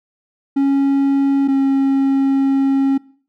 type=tone pair in turn; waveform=triangle; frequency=276 / 271.9 Hz; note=C#4 / C#4; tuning=-7 / -33 cents; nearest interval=unison; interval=26 cents; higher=first; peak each=-10 dBFS; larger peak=neither; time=0.56-1.48 / 1.48-2.98 s; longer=second; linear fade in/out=10 ms; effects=noise-tail reverb RT60 0.5 s tail -22 dB re dry